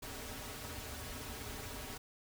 pink noise with comb filter, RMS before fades -45 dBFS, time 0.02-1.98 s, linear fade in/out 10 ms, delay 5.8 ms, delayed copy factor -0.8, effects none

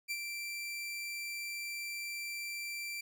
sawtooth tone with ADSR envelope, 2349 Hz, D7, in tune, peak -30 dBFS, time 0.08-3.01 s, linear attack 30 ms, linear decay 53 ms, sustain -5 dB, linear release 6 ms, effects none

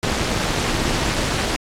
pink noise with amplitude modulation, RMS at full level -17 dBFS, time 0.03-1.56 s, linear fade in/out 0 ms, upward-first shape sine, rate 278 Hz, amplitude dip 90%, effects low-pass 7000 Hz 12 dB/octave + AAC 64 kbps

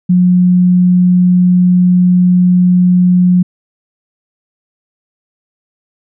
sine tone, 180 Hz, F#3, 47 cents flat, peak -5 dBFS, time 0.09-3.43 s, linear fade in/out 10 ms, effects none

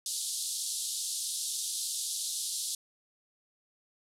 white band-pass noise, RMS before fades -35 dBFS, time 0.06-2.75 s, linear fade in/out 2 ms, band 3500 to 11000 Hz, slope 48 dB/octave, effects none

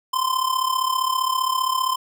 square tone with amplitude modulation, 1036 Hz, C6, 17 cents flat, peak -17 dBFS, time 0.13-1.96 s, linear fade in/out 10 ms, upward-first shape sine, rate 35.2 Hz, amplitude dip 75%, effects none

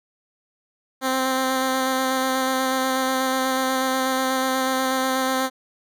10% pulse tone with vibrato, 261.6 Hz, C4, in tune, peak -12 dBFS, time 1.01-5.5 s, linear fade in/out 50 ms, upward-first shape square, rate 8.2 Hz, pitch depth 11 cents each way, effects none

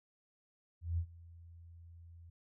sine tone with ADSR envelope, 84.5 Hz, E2, 43 cents sharp, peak -30 dBFS, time 0.81-2.3 s, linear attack 170 ms, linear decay 76 ms, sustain -22 dB, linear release 6 ms, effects none

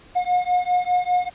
triangle beating tone pair, 718 / 723 Hz, F5 / F#5, +48 / -40 cents, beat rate 5 Hz, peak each -19 dBFS, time 0.15-1.3 s, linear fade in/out 20 ms, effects pink hiss -49 dBFS RMS until 1.34 s + resampled to 8000 Hz

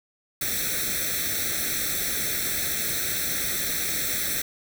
white noise with comb filter, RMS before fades -27 dBFS, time 0.41-4.42 s, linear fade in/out 5 ms, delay 0.51 ms, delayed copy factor +1, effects none

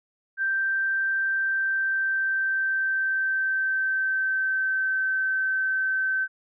sine tone with pitch glide, 1568 to 1541.1 Hz, G6 to G6, 0 to -30 cents, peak -22 dBFS, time 0.37-6.28 s, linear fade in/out 50 ms, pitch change -30 cents, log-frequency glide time 1.29-5.04 s, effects none

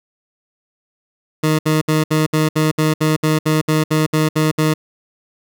20% pulse tone bursts, 155.56 Hz, D#3, in tune, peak -8 dBFS, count 15, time 1.43-4.74 s, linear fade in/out 10 ms, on 160 ms, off 65 ms, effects none

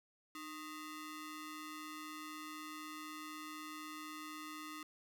sawtooth ring-modulated tone, 776 Hz, G5, 18 cents flat, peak -39 dBFS, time 0.35-4.83 s, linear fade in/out 2 ms, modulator 470 Hz, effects none

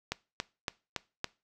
click train, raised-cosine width 0.2 ms, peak -14 dBFS, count 5, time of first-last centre 0.12-1.244 s, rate 3.56 Hz, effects noise-tail reverb RT60 0.3 s tail -21 dB re dry

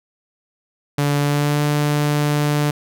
sawtooth tone with pitch glide, 144.3 to 147.5 Hz, D3 to D3, -30 to +8 cents, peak -12 dBFS, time 0.98-2.71 s, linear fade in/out 5 ms, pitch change +38 cents, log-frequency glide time 1.22-1.62 s, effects none

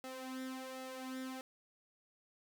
sawtooth tone with flanger, 260 Hz, C4, 11 cents flat, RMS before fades -45 dBFS, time 0.04-1.41 s, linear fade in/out 0 ms, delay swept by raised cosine 1.5 to 3.3 ms, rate 1.3 Hz, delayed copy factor +0.7, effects none

